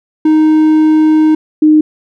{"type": "tone pair in turn", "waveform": ["triangle", "sine"], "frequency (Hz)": [311.1, 307.2], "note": ["D#4", "D#4"], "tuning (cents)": [0, -22], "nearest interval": "unison", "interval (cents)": 22, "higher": "first", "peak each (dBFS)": -3, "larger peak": "neither", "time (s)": [[0.25, 1.35], [1.62, 1.81]], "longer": "first", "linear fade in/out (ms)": 5, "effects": []}